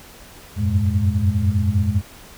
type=tone cluster; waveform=sine; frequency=88.6 / 94.2 / 98.4 / 113.4 / 208.1 Hz; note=F2 / F#2 / G2 / A#2 / G#3; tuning=+25 / +32 / +7 / -47 / +4 cents; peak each=-20 / -28 / -20 / -24 / -24 dBFS; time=0.56-2.02 s; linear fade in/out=50 ms; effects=pink hiss -43 dBFS RMS until 2.37 s